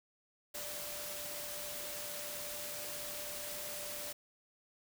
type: tone in noise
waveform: sine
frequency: 590 Hz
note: D5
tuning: 8 cents sharp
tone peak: -49 dBFS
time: 0.54-4.13 s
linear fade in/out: 10 ms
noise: white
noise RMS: -43 dBFS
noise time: 0.54-4.13 s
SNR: -9 dB
effects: none